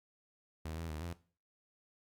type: tone with pitch steps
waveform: sawtooth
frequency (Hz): 79.4 / 82.4 / 77.1 / 85.5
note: D#2 / E2 / D#2 / F2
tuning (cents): +36 / 0 / -15 / -36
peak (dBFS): -36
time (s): 0.65-1.13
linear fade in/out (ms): 5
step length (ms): 120
effects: noise-tail reverb RT60 0.4 s tail -17 dB re dry + Opus 48 kbps

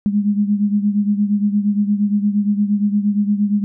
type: beating tone pair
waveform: sine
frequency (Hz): 203.8 / 212.4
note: G#3 / G#3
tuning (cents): -32 / +39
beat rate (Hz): 8.6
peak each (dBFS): -15 / -20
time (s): 0.06-3.64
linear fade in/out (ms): 0
effects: none

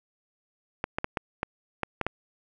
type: clicks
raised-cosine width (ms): 0.5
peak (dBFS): -12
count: 8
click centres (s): 0.841 / 0.985 / 1.044 / 1.172 / 1.431 / 1.833 / 2.013 / 2.066
effects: none

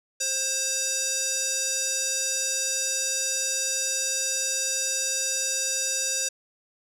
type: tone with band-pass filter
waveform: square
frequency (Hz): 531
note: C5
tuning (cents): +25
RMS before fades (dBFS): -27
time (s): 0.2-6.29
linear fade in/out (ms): 10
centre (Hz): 6600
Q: 3.5
effects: none

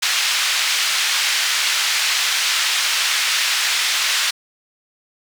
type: band-pass noise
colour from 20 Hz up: white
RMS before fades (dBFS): -19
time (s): 0.02-4.31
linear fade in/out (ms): 10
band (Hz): 1600 to 4500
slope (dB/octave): 12
effects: none

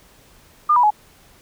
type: tone with pitch steps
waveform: sine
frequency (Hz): 1207 / 977 / 844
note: D6 / B5 / G#5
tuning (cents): +47 / -19 / +28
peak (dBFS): -11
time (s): 0.69-0.906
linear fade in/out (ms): 10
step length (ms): 72
effects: pink hiss -51 dBFS RMS until 1.41 s

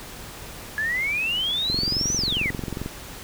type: exponential two-way sweep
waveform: sine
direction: up then down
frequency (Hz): 1690 to 6170 to 1932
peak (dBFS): -22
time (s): 0.78-2.5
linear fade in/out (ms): 0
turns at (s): 2.15
type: click train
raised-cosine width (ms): 3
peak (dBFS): -16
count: 27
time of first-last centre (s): 1.7-2.861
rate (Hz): 22.4
effects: pink hiss -39 dBFS RMS until 3.23 s

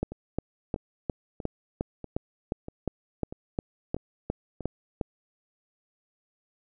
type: two click trains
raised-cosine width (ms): 2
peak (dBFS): -24 / -14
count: 8 / 15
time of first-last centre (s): 0.12-4.607 / 0.03-5.012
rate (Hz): 1.56 / 2.81
effects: none

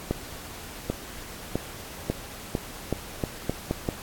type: accelerating click train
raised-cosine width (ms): 2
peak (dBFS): -11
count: 10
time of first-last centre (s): 0.11-3.888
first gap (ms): 790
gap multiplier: 0.83
effects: pink hiss -41 dBFS RMS until 4.02 s + AAC 64 kbps

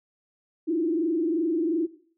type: tone with frequency modulation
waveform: sine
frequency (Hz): 329.6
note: E4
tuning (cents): 0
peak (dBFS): -22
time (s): 0.67-1.87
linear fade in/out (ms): 20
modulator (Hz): 22.8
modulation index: 1.1
effects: noise-tail reverb RT60 0.5 s tail -17 dB re dry

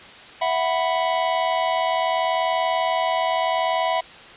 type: chord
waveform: square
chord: E suspended second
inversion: none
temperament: equal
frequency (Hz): 659.3 / 740 / 987.8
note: E5 / F#5 / B5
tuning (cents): 0 / 0 / 0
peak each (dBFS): -24 / -25 / -25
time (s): 0.41-4.01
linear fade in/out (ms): 10
effects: white hiss -42 dBFS RMS until 4.36 s + resampled to 8000 Hz

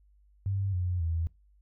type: tone with pitch steps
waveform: sine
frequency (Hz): 98 / 89.87 / 82.41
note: G2 / F#2 / E2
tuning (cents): 0 / -50 / 0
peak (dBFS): -27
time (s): 0.46-1.27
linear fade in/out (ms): 0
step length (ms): 270
effects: noise-tail reverb RT60 0.2 s tail -20 dB re dry + added 50 Hz sine -59 dBFS peak until 1.61 s

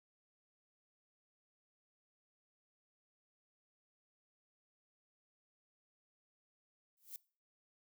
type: noise with exponential growth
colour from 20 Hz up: violet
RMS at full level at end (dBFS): -43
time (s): 6.97-7.16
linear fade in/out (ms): 1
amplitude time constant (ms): 41
effects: noise-tail reverb RT60 0.4 s tail -22 dB re dry

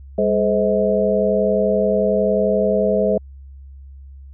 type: tone cluster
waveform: sine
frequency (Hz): 199.7 / 424.7 / 516 / 637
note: G3 / G#4 / C5 / D#5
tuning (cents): +32 / +39 / -24 / +41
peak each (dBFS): -21 / -20 / -20 / -19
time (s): 0.18-3.18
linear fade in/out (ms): 5
effects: added 68 Hz sine -36 dBFS peak until 4.33 s

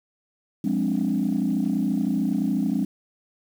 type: chord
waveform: sine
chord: D half-diminished seventh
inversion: first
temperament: equal with one note detuned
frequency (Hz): 178.49 / 207.7 / 261.6 / 293.7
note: F3 / Ab3 / C4 / D4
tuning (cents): +38 / 0 / 0 / 0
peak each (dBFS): -27 / -24 / -25 / -27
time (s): 0.64-2.85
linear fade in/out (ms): 5
effects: tanh soft clip ceiling -14 dBFS + 8-bit

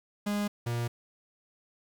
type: tone pair in turn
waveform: 45% pulse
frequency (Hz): 205.8 / 118.54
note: G#3 / A#2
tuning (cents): -16 / +29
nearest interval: minor seventh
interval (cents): 955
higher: first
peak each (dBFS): -28 / -29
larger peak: first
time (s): 0.26-0.48 / 0.66-0.88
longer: neither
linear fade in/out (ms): 10
effects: 9-bit

